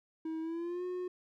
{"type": "tone with pitch glide", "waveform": "triangle", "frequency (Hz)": [320.7, 362.1], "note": ["E4", "F#4"], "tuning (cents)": [-48, -37], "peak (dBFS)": -33, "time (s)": [0.25, 1.08], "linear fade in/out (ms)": 5, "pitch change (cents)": 211, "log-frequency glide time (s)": [0.41, 0.84], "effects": []}